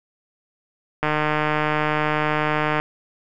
click train, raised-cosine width 0.5 ms, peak -6 dBFS, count 270, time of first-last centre 1.03-2.8 s, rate 152 Hz, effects none

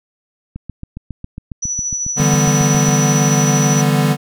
click train, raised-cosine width 5 ms, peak -15 dBFS, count 18, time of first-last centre 0.56-2.886 s, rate 7.31 Hz
sine tone with tremolo, 5920 Hz, F#8, in tune, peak -17 dBFS, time 1.62-3.82 s, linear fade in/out 10 ms, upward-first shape sine, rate 13 Hz, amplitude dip 35%
square chord, E minor seventh, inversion third, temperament equal, 146.83 / 164.81 / 196 / 246.9 Hz, D3 / E3 / G3 / B3, 0 / 0 / 0 / 0 cents, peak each -15 / -21 / -20 / -20 dBFS, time 2.16-4.17 s, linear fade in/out 50 ms
effects none

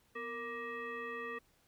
sine tone with frequency modulation, 1174.7 Hz, D6, in tune, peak -39 dBFS, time 0.15-1.39 s, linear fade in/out 10 ms, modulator 711 Hz, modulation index 1.5, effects pink hiss -71 dBFS RMS until 1.67 s

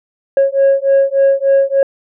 sine beating tone pair, 546 / 549.4 Hz, C#5 / C#5, -26 / -16 cents, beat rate 3.4 Hz, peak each -10 dBFS, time 0.37-1.83 s, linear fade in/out 2 ms, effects tanh soft clip ceiling -5 dBFS

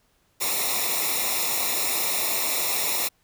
white noise with comb filter, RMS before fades -25 dBFS, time 0.4-3.09 s, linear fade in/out 20 ms, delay 0.64 ms, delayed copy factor -0.9, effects pink hiss -66 dBFS RMS until 3.23 s

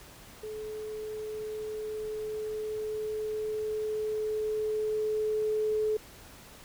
sine tone with level ramp, 430 Hz, A4, 40 cents flat, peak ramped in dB -36 to -25 dBFS, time 0.43-5.97 s, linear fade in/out 5 ms, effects pink hiss -51 dBFS RMS until 6.64 s

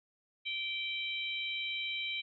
harmonic tone, 779 Hz, G5, 11 cents flat, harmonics 3 / 4 / 5, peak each -37 / -39 / -41 dBFS, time 0.45-2.22 s, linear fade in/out 20 ms, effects none

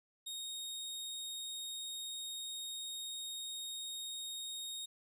sawtooth tone, 3729 Hz, A#7, in tune, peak -38 dBFS, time 0.26-4.86 s, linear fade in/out 10 ms, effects resampled to 32000 Hz + 12-bit

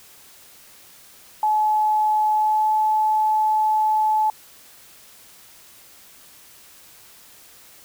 sine tone with pitch glide, 856 to 862.5 Hz, A5 to A5, -48 to -35 cents, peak -16 dBFS, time 1.43-4.3 s, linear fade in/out 2 ms, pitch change +13 cents, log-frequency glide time 2.33-2.71 s, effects white hiss -48 dBFS RMS until 7.84 s

